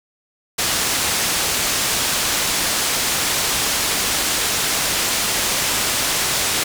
white low-pass noise, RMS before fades -20 dBFS, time 0.58-6.64 s, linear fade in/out 10 ms, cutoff 8700 Hz, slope 12 dB/octave, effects none

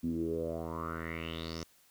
10% pulse tone with low-pass filter sweep, 82 Hz, E2, 9 cents flat, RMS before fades -37 dBFS, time 0.03-1.64 s, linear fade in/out 10 ms, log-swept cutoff 230 to 6000 Hz, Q 6.1, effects white hiss -65 dBFS RMS until 1.9 s

